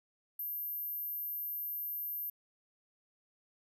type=tone; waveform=sine; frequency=12970 Hz; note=G#9; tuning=42 cents flat; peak=-36 dBFS; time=0.39-2.3 s; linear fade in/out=5 ms; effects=none